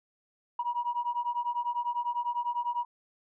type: beating tone pair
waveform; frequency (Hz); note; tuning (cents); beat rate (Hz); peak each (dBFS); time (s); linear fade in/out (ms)
sine; 956 / 966; A#5 / B5; +43 / -39; 10; -31; 0.59-2.85; 5
effects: tanh soft clip ceiling -22 dBFS